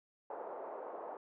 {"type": "band-pass noise", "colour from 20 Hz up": "pink", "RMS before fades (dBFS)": -45, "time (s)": [0.3, 1.17], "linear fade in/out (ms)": 2, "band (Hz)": [450, 960], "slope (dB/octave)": 24, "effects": []}